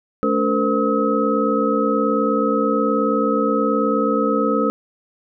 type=tone cluster; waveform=sine; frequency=216.7 / 285.2 / 453.2 / 512 / 1280 Hz; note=A3 / C#4 / A#4 / C5 / D#6; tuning=-26 / +49 / -49 / -38 / +49 cents; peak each=-22 dBFS; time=0.23-4.7 s; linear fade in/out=0 ms; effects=none